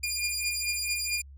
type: beating tone pair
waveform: 15% pulse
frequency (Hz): 2414 / 2418.5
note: D7 / D#7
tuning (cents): +47 / -50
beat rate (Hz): 4.5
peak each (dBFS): -25 / -24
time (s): 0.03-1.22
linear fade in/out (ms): 10
effects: added 69 Hz sine -45 dBFS peak until 1.37 s